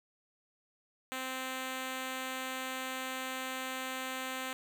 5% pulse tone, 260 Hz, C4, 11 cents flat, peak -25 dBFS, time 1.12-4.53 s, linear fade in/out 0 ms, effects none

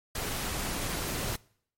pink noise, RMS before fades -33 dBFS, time 0.15-1.36 s, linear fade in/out 5 ms, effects noise-tail reverb RT60 0.6 s tail -23 dB re dry + MP3 64 kbps

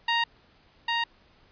15% pulse tone pair in turn, 932.3 / 932.3 Hz, A#5 / A#5, 0 / 0 cents, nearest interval unison, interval 0 cents, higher neither, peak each -16 / -18 dBFS, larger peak first, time 0.08-0.24 / 0.88-1.04 s, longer neither, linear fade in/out 5 ms, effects pink hiss -60 dBFS RMS until 1.51 s + resampled to 11025 Hz

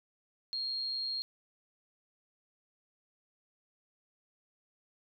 sine tone, 4244 Hz, C8, 24 cents sharp, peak -33 dBFS, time 0.53-1.22 s, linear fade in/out 0 ms, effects none

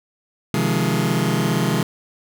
sawtooth chord, F minor seventh, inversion second, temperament just, 130.96 / 157.15 / 174.61 / 209.5 Hz, C3 / Eb3 / F3 / Ab3, +2 / +18 / 0 / +15 cents, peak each -19 dBFS, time 0.54-1.83 s, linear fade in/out 2 ms, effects none

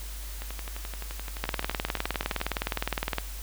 two click trains, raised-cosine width 0.3 ms, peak -21 / -11 dBFS, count 24 / 35, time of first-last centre 0.42-2.403 / 1.44-3.184 s, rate 11.6 / 19.5 Hz, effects added 50 Hz sine -36 dBFS peak until 3.42 s + white hiss -44 dBFS RMS until 3.42 s

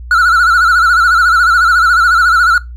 triangle tone with vibrato, 1396.9 Hz, F6, in tune, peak -4 dBFS, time 0.11-2.58 s, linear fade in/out 2 ms, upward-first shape sine, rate 14 Hz, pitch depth 100 cents each way, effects noise-tail reverb RT60 0.2 s tail -20 dB re dry + added 60 Hz sine -25 dBFS peak until 2.76 s

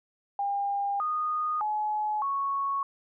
sine tone with pitch steps, 803 / 1233 / 849 / 1107 Hz, G5 / D#6 / G#5 / C#6, +41 / -16 / +38 / -3 cents, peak -26 dBFS, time 0.39-2.83 s, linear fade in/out 2 ms, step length 610 ms, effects none

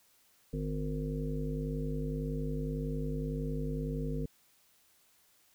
harmonic tone, 50.9 Hz, G#1, 34 cents flat, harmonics 1 / 3 / 5 / 7 / 9 / 10, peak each -37 / -36 / -39 / -49 / -41 / -52 dBFS, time 0.53-4.26 s, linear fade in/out 5 ms, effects white hiss -67 dBFS RMS until 5.54 s

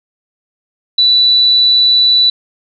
sine tone, 3963 Hz, B7, 5 cents sharp, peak -6 dBFS, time 0.98-2.3 s, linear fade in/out 5 ms, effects none

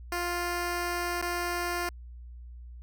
10% pulse tone with dropouts, 350 Hz, F4, 4 cents sharp, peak -21 dBFS, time 0.12-1.89 s, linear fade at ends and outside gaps 2 ms, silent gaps 1.215-1.224 s, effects added 60 Hz sine -42 dBFS peak until 2.82 s

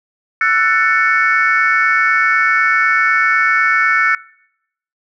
sine chord, F# minor seventh, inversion third, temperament just, 1332 / 1480 / 1776 / 2220 Hz, E6 / F#6 / A6 / C#7, +18 / 0 / +16 / +2 cents, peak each -16 dBFS, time 0.41-4.15 s, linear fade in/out 2 ms, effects noise-tail reverb RT60 0.8 s tail -23 dB re dry + tanh soft clip ceiling -2 dBFS

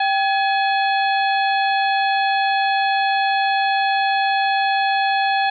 harmonic tone with a mistuned harmonic, 845 Hz, G#5, 30 cents sharp, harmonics 1 / 2 / 3 / 4 / 5, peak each -17 / -23 / -27 / -29 / -31 dBFS, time 0-5.5 s, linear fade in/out 5 ms, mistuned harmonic 1, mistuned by -130 cents, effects none

